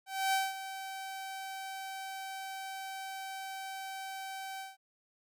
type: tone with ADSR envelope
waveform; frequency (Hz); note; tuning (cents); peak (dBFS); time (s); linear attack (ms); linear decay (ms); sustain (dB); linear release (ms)
sawtooth; 771; G5; -29; -23; 0.06-4.77; 270; 200; -13; 170
effects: none